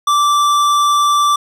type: tone with tanh clipping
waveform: sine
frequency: 1169 Hz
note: D6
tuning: 8 cents flat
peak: -12 dBFS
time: 0.07-1.36 s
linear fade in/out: 5 ms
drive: 16 dB
effects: none